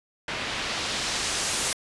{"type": "noise with low-pass filter sweep", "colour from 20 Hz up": "white", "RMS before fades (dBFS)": -29, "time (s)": [0.28, 1.73], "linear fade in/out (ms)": 2, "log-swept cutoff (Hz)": [2800, 10000], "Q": 0.89, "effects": ["resampled to 24000 Hz"]}